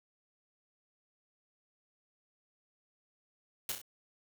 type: noise with echo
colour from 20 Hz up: white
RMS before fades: -35 dBFS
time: 3.69-3.72 s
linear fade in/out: 2 ms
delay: 32 ms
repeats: 3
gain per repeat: -5 dB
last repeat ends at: 3.816 s
effects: none